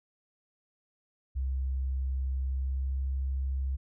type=tone with pitch glide; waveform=sine; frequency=65.9 to 66.74 Hz; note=C2 to C2; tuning=+13 to +35 cents; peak=-28 dBFS; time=1.35-3.77 s; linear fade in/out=20 ms; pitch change=+22 cents; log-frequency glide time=2.44-3 s; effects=none